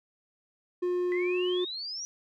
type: tone with pitch glide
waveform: triangle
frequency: 357.6 to 361.3 Hz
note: F4 to F#4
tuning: +41 to -41 cents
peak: -24 dBFS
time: 0.82-1.65 s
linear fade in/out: 10 ms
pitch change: +18 cents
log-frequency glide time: 1.25-1.35 s
type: exponential sweep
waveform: sine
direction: up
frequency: 1975 to 5880 Hz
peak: -34 dBFS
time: 1.12-2.05 s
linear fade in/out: 0 ms
effects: none